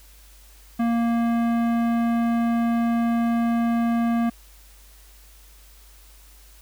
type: tone with tanh clipping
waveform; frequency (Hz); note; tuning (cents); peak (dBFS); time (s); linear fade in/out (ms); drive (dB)
sine; 233.1; A#3; 0; -21; 0.79-4.3; 10; 16
effects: added 50 Hz sine -48 dBFS peak until 6.61 s + white hiss -53 dBFS RMS until 6.61 s